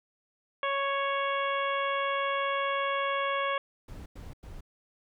harmonic tone, 554.4 Hz, C#5, in tune, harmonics 1 / 2 / 3 / 4 / 5 / 6, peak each -32 / -30 / -36 / -37 / -40 / -41 dBFS, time 0.63-3.58 s, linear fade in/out 2 ms
brown noise bursts, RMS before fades -43 dBFS, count 3, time 3.88-4.608 s, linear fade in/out 5 ms, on 180 ms, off 94 ms
effects none

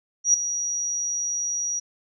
sine tone with ADSR envelope, 5770 Hz, F#8, 44 cents flat, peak -12 dBFS, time 0.24-1.8 s, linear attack 100 ms, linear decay 3 ms, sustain -12 dB, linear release 15 ms, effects none

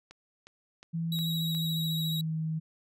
click train, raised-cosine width 0.2 ms, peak -31 dBFS, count 5, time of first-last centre 0.11-1.549 s, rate 2.78 Hz
sine tone with pitch glide, 165.4 to 158.85 Hz, E3 to D#3, +6 to +36 cents, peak -29 dBFS, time 0.93-2.6 s, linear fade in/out 20 ms, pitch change -70 cents, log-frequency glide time 1.07-2.38 s
45% pulse tone with vibrato, 3853 Hz, B7, 44 cents flat, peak -32 dBFS, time 1.12-2.21 s, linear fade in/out 2 ms, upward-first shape sine, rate 14 Hz, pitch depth 27 cents each way
effects none

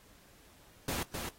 pink noise with echo, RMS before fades -36 dBFS, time 0.88-1.03 s, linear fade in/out 2 ms, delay 260 ms, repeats 1, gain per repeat -4 dB, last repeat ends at 1.29 s, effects pink hiss -61 dBFS RMS until 1.38 s + AAC 48 kbps

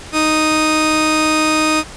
sawtooth tone pair together, 310.5 / 1242 Hz, D#4 / D#6, -3 / -3 cents, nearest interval 2 octaves, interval 2400 cents, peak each -11 dBFS, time 0.12-1.84 s, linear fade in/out 50 ms, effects pink hiss -34 dBFS RMS until 1.96 s + resampled to 22050 Hz

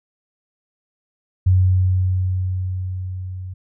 sine tone with level ramp, 92.5 Hz, F#2, in tune, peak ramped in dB -10 to -28 dBFS, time 1.46-3.54 s, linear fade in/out 10 ms, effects none

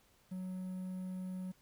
triangle tone with quantisation, 185 Hz, F#3, in tune, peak -37 dBFS, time 0.31-1.52 s, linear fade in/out 10 ms, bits 11, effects pink hiss -69 dBFS RMS until 1.61 s

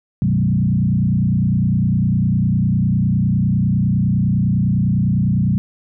sine tone with frequency modulation, 155.56 Hz, D#3, in tune, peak -13 dBFS, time 0.22-5.58 s, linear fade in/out 0 ms, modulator 29.9 Hz, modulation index 1.9, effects none

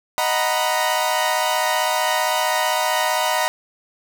sawtooth chord, B major seventh, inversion first, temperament equal, 622.3 / 740 / 932.3 / 987.8 Hz, D#5 / F#5 / A#5 / B5, 0 / 0 / 0 / 0 cents, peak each -20 dBFS, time 0.18-3.48 s, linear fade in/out 0 ms, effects none

